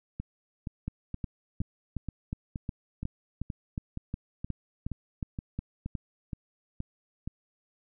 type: two click trains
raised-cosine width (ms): 5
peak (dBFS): -22 / -20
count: 16 / 15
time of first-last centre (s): 0.2-7.275 / 0.88-5.952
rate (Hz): 2.12 / 2.76
effects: none